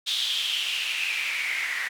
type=noise with band-pass filter sweep; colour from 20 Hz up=white; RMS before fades=-28 dBFS; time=0.06-1.89 s; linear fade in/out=20 ms; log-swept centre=3600 to 1900 Hz; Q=6.6; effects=none